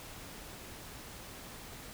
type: silence
effects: pink hiss -48 dBFS RMS until 1.93 s